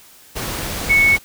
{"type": "tone in noise", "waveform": "sine", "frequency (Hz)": 2211, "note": "C#7", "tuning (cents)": -5, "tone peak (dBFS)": -10, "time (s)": [0.89, 1.17], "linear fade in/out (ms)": 20, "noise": "pink", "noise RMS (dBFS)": -25, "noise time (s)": [0.35, 1.19], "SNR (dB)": 12, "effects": ["white hiss -46 dBFS RMS until 1.24 s"]}